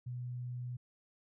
sine tone, 123.47 Hz, B2, in tune, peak -38 dBFS, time 0.06-0.77 s, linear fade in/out 10 ms, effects none

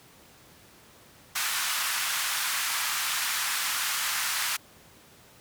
pink band-pass noise, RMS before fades -29 dBFS, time 1.35-4.57 s, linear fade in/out 10 ms, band 1100 to 16000 Hz, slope 24 dB/octave, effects pink hiss -54 dBFS RMS until 5.4 s + high-pass 80 Hz 12 dB/octave

